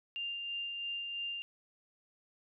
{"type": "tone with tremolo", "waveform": "sine", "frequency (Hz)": 2795, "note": "F7", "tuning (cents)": 1, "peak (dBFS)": -35, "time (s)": [0.16, 1.42], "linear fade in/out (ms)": 0, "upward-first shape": "sine", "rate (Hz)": 3, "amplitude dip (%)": 30, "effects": []}